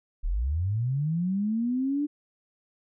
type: linear sweep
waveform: sine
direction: up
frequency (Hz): 32.7 to 298.2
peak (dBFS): -24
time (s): 0.23-2.07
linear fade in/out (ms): 20
effects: none